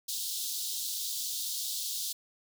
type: high-pass noise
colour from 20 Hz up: pink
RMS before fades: -35 dBFS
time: 0.08-2.13 s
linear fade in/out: 10 ms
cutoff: 3500 Hz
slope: 48 dB/octave
effects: none